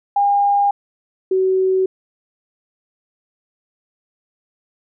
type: tone pair in turn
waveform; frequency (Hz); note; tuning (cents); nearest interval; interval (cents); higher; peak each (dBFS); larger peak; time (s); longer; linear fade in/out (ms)
sine; 808 / 376.9; G#5 / F#4; -48 / +32; octave + minor second; 1320; first; -12 / -13; first; 0.16-0.71 / 1.31-1.86; neither; 5
effects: none